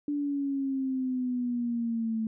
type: exponential sweep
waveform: sine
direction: down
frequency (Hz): 292.7 to 220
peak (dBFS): -27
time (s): 0.08-2.27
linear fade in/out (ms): 2
effects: none